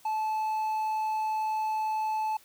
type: tone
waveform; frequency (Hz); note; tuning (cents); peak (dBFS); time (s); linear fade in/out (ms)
triangle; 869; A5; -22; -25; 0.05-2.37; 5
effects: white hiss -58 dBFS RMS until 2.44 s